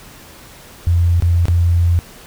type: tone with dropouts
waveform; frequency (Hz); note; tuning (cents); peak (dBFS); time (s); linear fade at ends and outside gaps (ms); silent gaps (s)
sine; 86.1; F2; -24; -10; 0.87-1.99; 0; 1.201-1.223 / 1.455-1.483
effects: pink hiss -40 dBFS RMS until 2.26 s